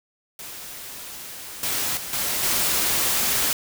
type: noise with level steps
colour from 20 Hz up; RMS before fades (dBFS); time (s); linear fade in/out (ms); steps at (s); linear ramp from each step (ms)
white; -37 / -25 / -33 / -25 / -22; 0.39-3.53; 2; 1.63 / 1.97 / 2.13 / 2.43; 2
effects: none